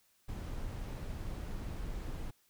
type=noise; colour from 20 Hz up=brown; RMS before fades=-40 dBFS; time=0.28-2.31 s; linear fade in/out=10 ms; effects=white hiss -71 dBFS RMS until 2.49 s